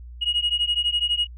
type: beating tone pair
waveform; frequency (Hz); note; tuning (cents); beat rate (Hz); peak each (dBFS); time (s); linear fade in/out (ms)
sine; 2882 / 2894; F#7 / F#7; -46 / -39; 12; -22; 0.21-1.27; 20
effects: tanh soft clip ceiling -15 dBFS + added 60 Hz sine -37 dBFS peak until 1.37 s